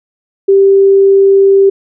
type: tone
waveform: sine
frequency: 392 Hz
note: G4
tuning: in tune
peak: -3 dBFS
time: 0.48-1.7 s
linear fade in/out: 10 ms
effects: none